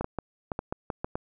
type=clicks; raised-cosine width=1 ms; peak=-16 dBFS; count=9; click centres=0.01 / 0.044 / 0.187 / 0.518 / 0.591 / 0.725 / 0.902 / 1.045 / 1.155 s; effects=none